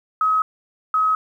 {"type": "tone pair in turn", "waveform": "sine", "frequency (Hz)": [1274, 1274], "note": ["D#6", "D#6"], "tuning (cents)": [41, 41], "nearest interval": "unison", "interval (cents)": 0, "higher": "neither", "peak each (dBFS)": -15, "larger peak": "neither", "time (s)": [[0.21, 0.42], [0.94, 1.15]], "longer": "neither", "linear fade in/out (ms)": 2, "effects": ["9-bit"]}